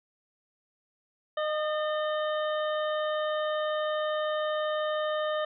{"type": "harmonic tone with a mistuned harmonic", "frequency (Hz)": 613, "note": "D#5", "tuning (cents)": -26, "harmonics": [1, 2, 3, 5, 6], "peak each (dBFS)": [-28, -34, -38, -42, -44], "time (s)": [1.37, 5.45], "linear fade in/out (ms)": 5, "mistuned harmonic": 3, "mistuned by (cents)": -31, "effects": []}